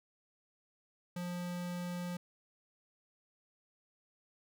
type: tone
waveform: square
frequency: 176.7 Hz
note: F3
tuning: 21 cents sharp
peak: -38 dBFS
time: 1.16-2.17 s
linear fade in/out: 5 ms
effects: none